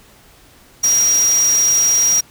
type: tone in noise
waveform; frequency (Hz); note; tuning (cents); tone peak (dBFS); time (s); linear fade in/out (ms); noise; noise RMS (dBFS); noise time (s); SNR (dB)
sine; 5710; F8; +37; -11; 0.83-2.21; 10; white; -25; 0.83-2.21; +11
effects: pink hiss -47 dBFS RMS until 2.3 s